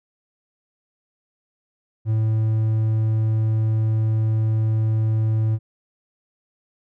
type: tone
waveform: triangle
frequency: 110 Hz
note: A2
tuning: in tune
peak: -15 dBFS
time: 2.05-5.59 s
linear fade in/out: 50 ms
effects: none